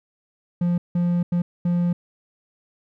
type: tone bursts at uneven times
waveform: triangle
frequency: 174.61 Hz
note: F3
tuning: in tune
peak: -16 dBFS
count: 4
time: 0.61-0.78 / 0.95-1.23 / 1.32-1.42 / 1.65-1.93 s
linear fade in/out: 5 ms
effects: none